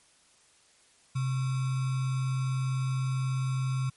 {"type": "tone with sample-and-hold", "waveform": "sine", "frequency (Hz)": 130.9, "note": "C3", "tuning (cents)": 1, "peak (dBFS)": -26, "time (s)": [1.15, 3.9], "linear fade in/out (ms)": 10, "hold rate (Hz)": 1225, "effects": ["white hiss -62 dBFS RMS until 3.96 s", "MP3 48 kbps"]}